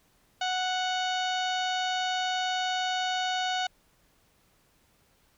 harmonic tone with a mistuned harmonic, 739 Hz, F#5, 2 cents flat, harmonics 1 / 2 / 3 / 4 / 5 / 6 / 7 / 8 / 9, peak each -29 / -34 / -41 / -35 / -37 / -42 / -51 / -46 / -48 dBFS, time 0.41-3.67 s, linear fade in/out 5 ms, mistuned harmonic 9, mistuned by +28 cents, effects pink hiss -66 dBFS RMS until 5.37 s

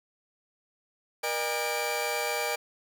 sawtooth tone cluster, 475.2 / 604 / 808 / 2332 Hz, A#4 / D5 / G#5 / D7, +33 / +48 / -48 / -13 cents, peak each -30 dBFS, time 1.23-2.56 s, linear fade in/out 10 ms, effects none

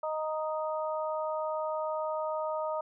harmonic tone, 311.1 Hz, D#4, in tune, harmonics 2 / 3 / 4, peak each -32 / -36 / -38 dBFS, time 0.03-2.81 s, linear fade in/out 5 ms, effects none

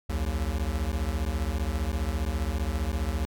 square beating tone pair, 63 / 78 Hz, B1 / D#2, +35 / +5 cents, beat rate 15 Hz, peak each -30 dBFS, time 0.09-3.26 s, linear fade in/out 10 ms, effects none

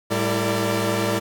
sawtooth tone cluster, 108.9 / 197 / 334.3 / 455.3 / 586 Hz, A2 / G3 / E4 / A#4 / D5, -17 / +9 / +24 / -41 / -4 cents, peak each -23 dBFS, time 0.1-1.2 s, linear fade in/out 20 ms, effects none

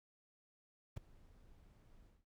brown noise with ADSR envelope, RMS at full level -40 dBFS, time 0.96-2.25 s, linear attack 13 ms, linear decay 7 ms, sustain -23 dB, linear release 180 ms, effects none

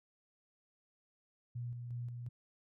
sine tone with tremolo, 120.6 Hz, B2, 41 cents flat, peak -38 dBFS, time 1.55-2.29 s, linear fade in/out 10 ms, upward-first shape square, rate 2.8 Hz, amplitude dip 35%, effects none

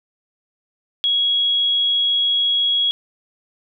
sine tone, 3322 Hz, G#7, in tune, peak -15 dBFS, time 1.04-2.91 s, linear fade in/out 0 ms, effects none

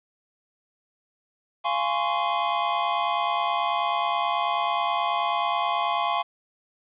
square chord, Db major seventh, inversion first, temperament just, 693 / 831.5 / 1039.4 / 1108.7 Hz, F5 / Ab5 / C6 / Db6, -14 / +2 / -12 / 0 cents, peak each -29 dBFS, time 1.64-6.23 s, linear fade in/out 20 ms, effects resampled to 8000 Hz + 9-bit

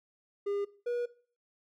triangle tone pair in turn, 403.9 / 482.2 Hz, G#4 / B4, -48 / -41 cents, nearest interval minor third, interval 307 cents, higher second, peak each -28 dBFS, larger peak neither, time 0.46-0.65 / 0.86-1.06 s, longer second, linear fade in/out 10 ms, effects noise-tail reverb RT60 0.4 s tail -18 dB re dry

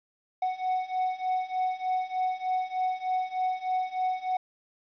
triangle beating tone pair, 740 / 743.3 Hz, F#5 / F#5, 0 / +8 cents, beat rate 3.3 Hz, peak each -29 / -27 dBFS, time 0.42-4.37 s, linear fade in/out 5 ms, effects resampled to 11025 Hz + 10-bit

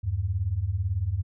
sine beating tone pair, 81.2 / 99.2 Hz, E2 / G2, -26 / +21 cents, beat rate 18 Hz, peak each -29 / -26 dBFS, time 0.03-1.23 s, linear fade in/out 20 ms, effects none

